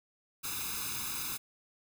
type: noise with comb filter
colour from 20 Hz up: white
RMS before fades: -37 dBFS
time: 0.43-1.38 s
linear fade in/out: 20 ms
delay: 0.79 ms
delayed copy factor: +1
effects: none